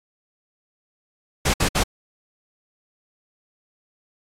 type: noise bursts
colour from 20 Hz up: pink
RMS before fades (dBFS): -19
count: 3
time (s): 1.45-1.837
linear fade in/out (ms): 10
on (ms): 89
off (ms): 60
effects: low-pass 10000 Hz 12 dB/octave + AAC 48 kbps